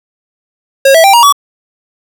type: tone with pitch steps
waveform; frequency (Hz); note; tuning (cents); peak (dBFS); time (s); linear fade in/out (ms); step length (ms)
square; 543 / 653.2 / 785.9 / 945.4 / 1137.4; C#5 / E5 / G5 / A#5 / C#6; -36 / -16 / +4 / +24 / +44; -3; 0.85-1.325; 5; 95
effects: none